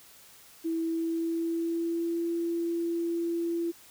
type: tone with pitch glide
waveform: sine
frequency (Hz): 327.9 to 338.1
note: E4 to E4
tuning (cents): -9 to +44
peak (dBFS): -27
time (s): 0.64-3.72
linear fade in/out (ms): 20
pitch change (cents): +53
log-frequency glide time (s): 0.81-2.28
effects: white hiss -54 dBFS RMS until 3.9 s